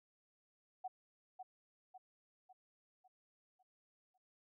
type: tone with echo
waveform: sine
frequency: 748 Hz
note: F#5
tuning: 19 cents sharp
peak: -40 dBFS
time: 0.84-0.88 s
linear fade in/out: 10 ms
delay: 550 ms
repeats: 6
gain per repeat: -6 dB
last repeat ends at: 4.18 s
effects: none